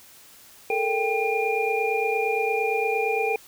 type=tone cluster; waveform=sine; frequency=430.7 / 459.4 / 788 / 2412 Hz; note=A4 / A#4 / G5 / D7; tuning=-37 / -25 / +9 / +46 cents; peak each=-27 dBFS; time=0.7-3.36 s; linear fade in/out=2 ms; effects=white hiss -50 dBFS RMS until 3.47 s